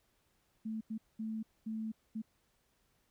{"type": "tone bursts at uneven times", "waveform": "sine", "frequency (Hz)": 220.1, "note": "A3", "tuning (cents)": 1, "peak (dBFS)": -36, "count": 5, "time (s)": [[0.65, 0.81], [0.9, 0.98], [1.19, 1.43], [1.66, 1.92], [2.15, 2.22]], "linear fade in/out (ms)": 10, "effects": ["pink hiss -75 dBFS RMS until 3.1 s"]}